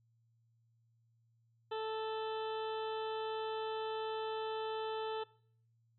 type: harmonic tone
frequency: 439.3 Hz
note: A4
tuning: 3 cents flat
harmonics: 1 / 2 / 3 / 4 / 6 / 7 / 8 / 9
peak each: -38 / -42 / -48 / -53 / -56 / -53 / -54 / -58 dBFS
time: 1.71-5.24 s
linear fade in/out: 10 ms
effects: noise-tail reverb RT60 0.6 s tail -22 dB re dry + added 115 Hz sine -70 dBFS peak until 5.98 s